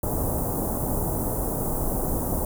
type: band-stop noise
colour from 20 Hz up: pink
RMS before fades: -26 dBFS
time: 0.03-2.45 s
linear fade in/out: 2 ms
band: 900 to 10000 Hz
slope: 24 dB/octave
effects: none